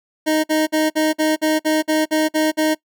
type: tone bursts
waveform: 25% pulse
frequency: 311.1 Hz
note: D#4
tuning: in tune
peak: -11 dBFS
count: 11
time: 0.26-2.75 s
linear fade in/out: 20 ms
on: 180 ms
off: 51 ms
effects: noise-tail reverb RT60 0.1 s tail -22 dB re dry